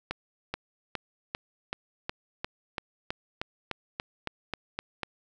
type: accelerating click train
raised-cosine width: 0.3 ms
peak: -15 dBFS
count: 16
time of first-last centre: 0.11-5.033 s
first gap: 430 ms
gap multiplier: 0.96
effects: none